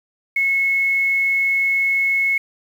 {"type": "tone with quantisation", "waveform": "sine", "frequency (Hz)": 2187, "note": "C#7", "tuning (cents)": -24, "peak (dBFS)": -15, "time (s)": [0.36, 2.38], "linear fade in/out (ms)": 5, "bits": 7, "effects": []}